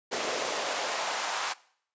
pink noise with high-pass filter sweep, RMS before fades -31 dBFS, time 0.11-1.54 s, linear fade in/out 20 ms, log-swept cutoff 410 to 980 Hz, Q 1.6, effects noise-tail reverb RT60 0.6 s tail -21 dB re dry + resampled to 16000 Hz

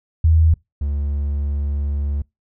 sine / triangle tone pair in turn, 80.4 / 71.63 Hz, E2 / D2, -43 / -43 cents, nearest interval major second, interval 200 cents, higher first, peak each -10 / -17 dBFS, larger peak first, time 0.24-0.54 / 0.81-2.22 s, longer second, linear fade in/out 5 ms, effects noise-tail reverb RT60 0.2 s tail -25 dB re dry

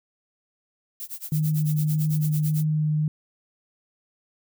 violet noise with tremolo, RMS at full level -33 dBFS, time 1-2.64 s, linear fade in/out 0 ms, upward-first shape sine, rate 9 Hz, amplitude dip 95%
sine tone with vibrato, 153.4 Hz, D#3, 24 cents flat, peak -20 dBFS, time 1.32-3.08 s, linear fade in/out 2 ms, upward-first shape triangle, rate 1.7 Hz, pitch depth 13 cents each way
effects none

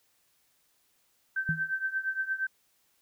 sine tone with tremolo, 1552 Hz, G6, 18 cents flat, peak -25 dBFS, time 1.36-2.47 s, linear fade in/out 5 ms, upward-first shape triangle, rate 8.6 Hz, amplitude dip 90%
sine tone with exponential decay, 160 Hz, D#3, 49 cents sharp, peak -25 dBFS, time 1.49-1.72 s, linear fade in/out 0 ms, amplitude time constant 48 ms
effects white hiss -70 dBFS RMS until 3.01 s

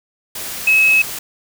sine tone in noise, 2574 Hz, E7, 42 cents flat, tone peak -9 dBFS, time 0.67-1.02 s, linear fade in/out 5 ms, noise white, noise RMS -27 dBFS, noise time 0.35-1.19 s, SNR +15 dB, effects none

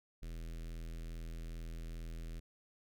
square tone with notch filter, 41.2 Hz, E1, in tune, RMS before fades -44 dBFS, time 0.22-2.4 s, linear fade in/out 10 ms, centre 900 Hz, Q 0.74, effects none

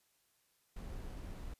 brown noise with sample-and-hold, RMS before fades -45 dBFS, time 0.76-1.54 s, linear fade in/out 5 ms, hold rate 11025 Hz, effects white hiss -75 dBFS RMS until 1.59 s + resampled to 32000 Hz

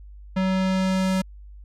square tone with low-pass filter sweep, 188.4 Hz, F#3, 32 cents sharp, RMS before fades -22 dBFS, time 0.36-1.22 s, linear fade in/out 10 ms, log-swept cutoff 3200 to 11000 Hz, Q 0.76, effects added 50 Hz sine -40 dBFS peak until 1.64 s

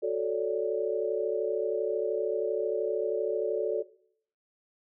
sine chord, D major seventh, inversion first, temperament equal, 370 / 440 / 554.4 / 587.3 Hz, F#4 / A4 / C#5 / D5, 0 / 0 / 0 / 0 cents, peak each -32 / -29 / -35 / -33 dBFS, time 0.02-3.83 s, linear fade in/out 20 ms, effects noise-tail reverb RT60 0.6 s tail -18 dB re dry

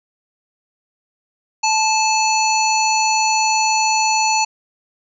harmonic tone with a mistuned harmonic, 873 Hz, A5, 14 cents flat, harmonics 1 / 3 / 5 / 7 / 8, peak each -16 / -21 / -23 / -24 / -25 dBFS, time 1.63-4.45 s, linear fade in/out 10 ms, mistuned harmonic 7, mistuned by -30 cents, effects none

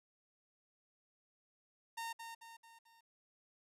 sawtooth tone with echo, 917 Hz, A#5, 29 cents flat, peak -37 dBFS, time 1.97-2.13 s, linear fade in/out 10 ms, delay 220 ms, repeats 4, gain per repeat -6 dB, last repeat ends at 3.01 s, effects resampled to 32000 Hz + 13-bit

